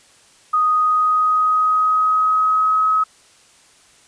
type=tone with pitch glide; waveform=sine; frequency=1244.5 to 1276.5 Hz; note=D#6 to D#6; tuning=0 to +44 cents; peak=-13 dBFS; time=0.53-3.04 s; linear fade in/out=10 ms; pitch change=+44 cents; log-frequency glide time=0.68-2.91 s; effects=white hiss -51 dBFS RMS until 4.07 s + resampled to 22050 Hz